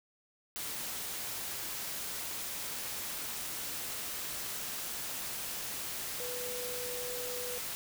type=tone in noise; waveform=sine; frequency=493.9 Hz; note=B4; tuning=in tune; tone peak=-40 dBFS; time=6.2-7.58 s; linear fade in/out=0 ms; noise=white; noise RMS=-39 dBFS; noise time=0.56-7.75 s; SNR=-4 dB; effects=none